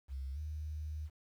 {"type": "tone with pitch glide", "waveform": "sine", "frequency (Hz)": [67, 76.52], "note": ["C2", "D#2"], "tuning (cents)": [42, -28], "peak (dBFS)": -38, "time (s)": [0.08, 1.1], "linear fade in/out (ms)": 50, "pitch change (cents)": 230, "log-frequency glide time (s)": [0.33, 0.39], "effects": ["11-bit"]}